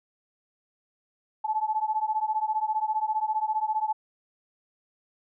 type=beating tone pair; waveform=sine; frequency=859 / 874 Hz; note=A5 / A5; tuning=-42 / -12 cents; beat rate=15 Hz; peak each=-27 / -28 dBFS; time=1.44-3.93 s; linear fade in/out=10 ms; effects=none